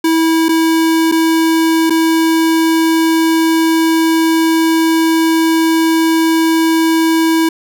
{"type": "tone with dropouts", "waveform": "square", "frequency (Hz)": 325.1, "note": "E4", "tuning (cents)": -24, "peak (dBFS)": -10, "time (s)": [0.04, 7.49], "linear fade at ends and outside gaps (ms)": 5, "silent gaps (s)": [[0.485, 0.49], [1.116, 1.121], [1.898, 1.904]], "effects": []}